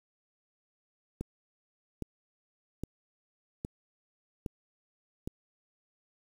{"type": "click train", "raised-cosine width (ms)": 3, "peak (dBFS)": -22, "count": 6, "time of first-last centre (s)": [1.21, 5.275], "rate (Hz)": 1.23, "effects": ["8-bit"]}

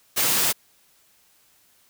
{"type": "high-pass noise", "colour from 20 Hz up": "white", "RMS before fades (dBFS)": -21, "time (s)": [0.16, 0.53], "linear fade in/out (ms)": 20, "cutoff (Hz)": 100, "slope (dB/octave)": 48, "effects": ["white hiss -60 dBFS RMS until 1.89 s"]}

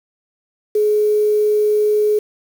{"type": "tone with quantisation", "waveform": "sine", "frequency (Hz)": 422.1, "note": "G#4", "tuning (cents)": 28, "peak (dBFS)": -12, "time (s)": [0.75, 2.19], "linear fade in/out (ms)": 5, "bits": 6, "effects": []}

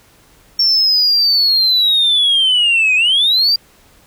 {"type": "linear two-way sweep", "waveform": "sine", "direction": "down then up", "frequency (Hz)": [5470, 2470, 4788], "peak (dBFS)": -8, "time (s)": [0.59, 3.56], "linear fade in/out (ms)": 5, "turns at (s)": 2.95, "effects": ["tanh soft clip ceiling -7 dBFS", "pink hiss -49 dBFS RMS until 4.06 s"]}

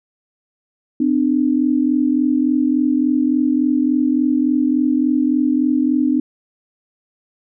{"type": "tone pair together", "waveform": "sine", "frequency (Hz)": [256.3, 299.8], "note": ["C4", "D4"], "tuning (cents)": [-36, 36], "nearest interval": "minor third", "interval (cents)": 272, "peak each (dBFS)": -16, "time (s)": [1, 6.2], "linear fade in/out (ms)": 5, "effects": []}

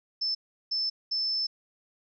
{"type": "tone bursts at uneven times", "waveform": "sine", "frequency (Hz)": 5274, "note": "E8", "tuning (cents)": 0, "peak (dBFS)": -26, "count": 3, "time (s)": [[0.21, 0.35], [0.71, 0.9], [1.11, 1.47]], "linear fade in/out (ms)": 10, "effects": []}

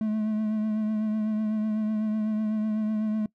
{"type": "tone with vibrato", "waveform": "triangle", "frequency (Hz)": 215.5, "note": "A3", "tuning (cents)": -36, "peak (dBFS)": -22, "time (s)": [0.01, 3.26], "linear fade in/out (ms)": 2, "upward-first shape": "triangle", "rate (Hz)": 8, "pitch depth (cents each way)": 32, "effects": ["noise-tail reverb RT60 0.1 s tail -21 dB re dry"]}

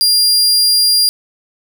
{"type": "tone", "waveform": "sawtooth", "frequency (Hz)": 4800, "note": "D8", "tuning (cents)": 37, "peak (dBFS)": -6, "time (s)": [0.01, 1.09], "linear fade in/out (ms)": 0, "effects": ["7-bit"]}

